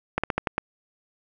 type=slowing click train; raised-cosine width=0.5 ms; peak=-8 dBFS; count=6; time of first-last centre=0.18-0.581 s; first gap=56 ms; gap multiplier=1.18; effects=none